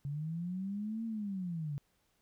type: linear two-way sweep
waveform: sine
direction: up then down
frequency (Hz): 138.59 to 229.5 to 138.59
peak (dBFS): -35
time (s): 0.05-1.78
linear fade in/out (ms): 0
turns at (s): 1.05
effects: pink hiss -75 dBFS RMS until 2.21 s